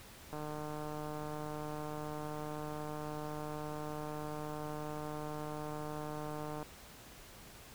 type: click train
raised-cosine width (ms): 1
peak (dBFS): -29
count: 952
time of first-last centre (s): 0.33-6.628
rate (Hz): 151
effects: pink hiss -54 dBFS RMS until 7.74 s